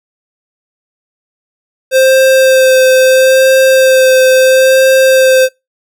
square tone with vibrato, 523 Hz, C5, 1 cent flat, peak -5 dBFS, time 1.91-5.49 s, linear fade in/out 50 ms, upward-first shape sine, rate 0.75 Hz, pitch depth 15 cents each way, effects noise-tail reverb RT60 0.2 s tail -23 dB re dry

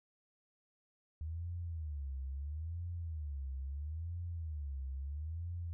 sine tone with vibrato, 76.1 Hz, D#2, 38 cents flat, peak -38 dBFS, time 1.21-5.73 s, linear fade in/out 0 ms, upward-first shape sine, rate 0.75 Hz, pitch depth 230 cents each way, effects none

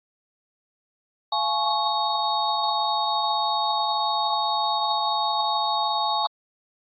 sine tone cluster, 690 / 849 / 1104 / 3744 / 4361 Hz, F5 / G#5 / C#6 / A#7 / C#8, -21 / +38 / -7 / +7 / -29 cents, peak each -31 / -24 / -28 / -29 / -32 dBFS, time 1.32-6.27 s, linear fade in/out 5 ms, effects AAC 32 kbps

